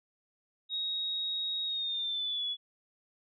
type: tone with pitch glide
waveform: sine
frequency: 3775 to 3402 Hz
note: A#7 to G#7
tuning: +21 to +41 cents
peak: -31 dBFS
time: 0.69-2.57 s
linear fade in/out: 50 ms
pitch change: -180 cents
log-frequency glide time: 1.65-2.45 s
effects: none